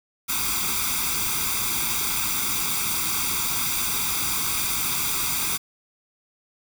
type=noise with comb filter; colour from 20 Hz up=white; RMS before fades=-25 dBFS; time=0.28-5.58 s; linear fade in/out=20 ms; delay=0.84 ms; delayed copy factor=+0.9; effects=none